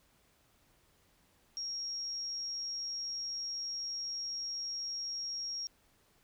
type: tone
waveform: sine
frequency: 5588 Hz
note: F8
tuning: in tune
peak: -36 dBFS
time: 1.57-5.67 s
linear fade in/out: 0 ms
effects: pink hiss -69 dBFS RMS until 6.23 s